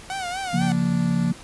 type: tone with vibrato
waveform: sawtooth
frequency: 740 Hz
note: F#5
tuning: in tune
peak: -23 dBFS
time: 0.1-0.72 s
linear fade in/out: 0 ms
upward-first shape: sine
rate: 4.1 Hz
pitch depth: 97 cents each way
type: chord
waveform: sine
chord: Bb minor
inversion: first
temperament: equal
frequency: 138.59 / 174.61 / 233.1 Hz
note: Db3 / F3 / Bb3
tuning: 0 / 0 / 0 cents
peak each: -26 / -21 / -24 dBFS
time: 0.53-1.33 s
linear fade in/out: 10 ms
type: tone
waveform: 10% pulse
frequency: 292.5 Hz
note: D4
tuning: 7 cents flat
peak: -28 dBFS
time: 0.6-1.32 s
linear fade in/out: 20 ms
effects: pink hiss -43 dBFS RMS until 1.43 s + resampled to 24000 Hz